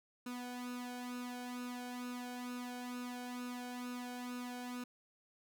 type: tone with flanger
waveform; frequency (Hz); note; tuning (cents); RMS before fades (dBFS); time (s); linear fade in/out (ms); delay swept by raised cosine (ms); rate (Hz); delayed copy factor
sawtooth; 246.8; B3; -1; -44; 0.26-4.84; 5; 0.75 to 1.31; 2.2; +0.75
effects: none